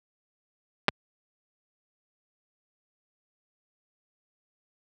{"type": "clicks", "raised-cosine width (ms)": 0.3, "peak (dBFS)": -4, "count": 2, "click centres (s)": [0.883, 0.888], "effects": ["high-pass 80 Hz 12 dB/octave"]}